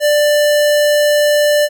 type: tone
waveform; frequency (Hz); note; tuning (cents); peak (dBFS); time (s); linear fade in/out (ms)
square; 591; D5; +11; -10; 0-1.69; 50
effects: none